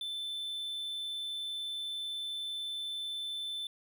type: tone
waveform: triangle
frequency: 3529 Hz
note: A7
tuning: 4 cents sharp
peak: -34 dBFS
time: 0.01-3.67 s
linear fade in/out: 2 ms
effects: none